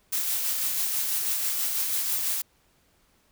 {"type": "noise with tremolo", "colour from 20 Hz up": "blue", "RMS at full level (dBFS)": -26, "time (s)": [0.12, 2.42], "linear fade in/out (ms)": 10, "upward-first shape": "sine", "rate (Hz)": 6.1, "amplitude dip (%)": 30, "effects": ["pink hiss -65 dBFS RMS until 3.31 s"]}